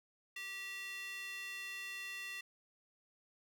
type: tone with high-pass filter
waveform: square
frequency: 388.7 Hz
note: G4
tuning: 15 cents flat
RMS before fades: -45 dBFS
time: 0.36-2.41 s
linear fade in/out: 5 ms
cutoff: 2300 Hz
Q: 8.7
effects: none